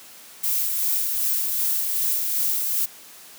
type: noise with tremolo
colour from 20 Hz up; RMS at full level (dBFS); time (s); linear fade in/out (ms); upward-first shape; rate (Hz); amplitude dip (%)
violet; -22; 0.43-2.86; 10; sine; 2.6; 30
effects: white hiss -45 dBFS RMS until 3.38 s + high-pass 150 Hz 12 dB/octave

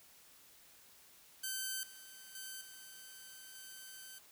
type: tone with level steps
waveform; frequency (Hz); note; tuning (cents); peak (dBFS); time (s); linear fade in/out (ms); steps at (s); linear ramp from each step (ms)
5% pulse; 1542; G6; -29; -27 / -42 / -34 / -41 / -39; 1.43-4.19; 10; 1.83 / 2.35 / 2.61 / 3.55; 2
effects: white hiss -62 dBFS RMS until 4.31 s

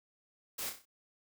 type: noise with echo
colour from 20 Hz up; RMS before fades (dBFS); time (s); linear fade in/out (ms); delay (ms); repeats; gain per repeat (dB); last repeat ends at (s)
white; -39; 0.58-0.7; 10; 31; 5; -6; 0.855
effects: none

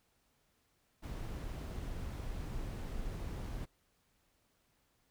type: noise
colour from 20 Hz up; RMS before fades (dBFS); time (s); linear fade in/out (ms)
brown; -41; 1.02-3.66; 20
effects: pink hiss -75 dBFS RMS until 5.1 s

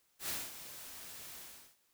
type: noise with ADSR envelope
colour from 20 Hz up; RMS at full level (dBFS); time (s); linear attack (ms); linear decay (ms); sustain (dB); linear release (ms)
white; -37; 0.19-1.77; 100; 210; -12; 390
effects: white hiss -74 dBFS RMS until 1.93 s

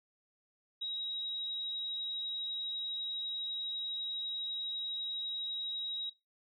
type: tone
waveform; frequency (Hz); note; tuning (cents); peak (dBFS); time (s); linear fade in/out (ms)
sine; 3822; A#7; +43; -35; 0.81-6.1; 10
effects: noise-tail reverb RT60 0.2 s tail -17 dB re dry

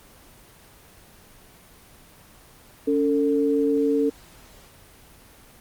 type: tone pair together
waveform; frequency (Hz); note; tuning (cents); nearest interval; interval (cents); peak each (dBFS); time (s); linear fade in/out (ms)
sine; 282 / 448.1; C#4 / A4; +30 / +32; minor sixth; 802; -21; 2.87-4.1; 10
effects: pink hiss -50 dBFS RMS until 5.6 s + Opus 24 kbps

